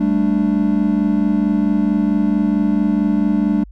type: chord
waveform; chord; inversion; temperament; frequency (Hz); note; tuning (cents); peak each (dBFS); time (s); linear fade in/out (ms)
triangle; G suspended second; none; just; 196 / 220.5 / 294; G3 / A3 / D4; 0 / +4 / +2; -16; 0-3.64; 10
effects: added 50 Hz sine -36 dBFS peak until 3.71 s